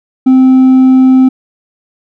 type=tone with hard clipping; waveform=sine; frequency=260 Hz; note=C4; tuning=11 cents flat; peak=-3 dBFS; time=0.26-1.29 s; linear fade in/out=10 ms; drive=2 dB; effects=none